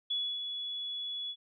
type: tone with ADSR envelope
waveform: sine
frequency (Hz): 3397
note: G#7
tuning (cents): +38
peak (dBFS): -29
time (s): 0.1-1.36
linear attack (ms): 10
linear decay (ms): 280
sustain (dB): -6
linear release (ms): 60
effects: none